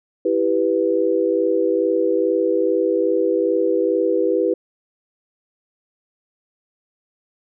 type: chord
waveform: sine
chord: E minor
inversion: none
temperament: equal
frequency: 329.6 / 392 / 493.9 Hz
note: E4 / G4 / B4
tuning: 0 / 0 / 0 cents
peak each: -21 / -20 / -19 dBFS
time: 0.25-4.54 s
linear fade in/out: 5 ms
effects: none